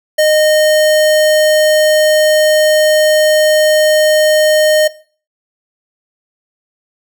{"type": "tone", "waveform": "square", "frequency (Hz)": 615, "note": "D#5", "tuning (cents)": -20, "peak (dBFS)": -8, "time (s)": [0.18, 4.88], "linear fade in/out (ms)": 10, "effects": ["noise-tail reverb RT60 0.4 s tail -17 dB re dry"]}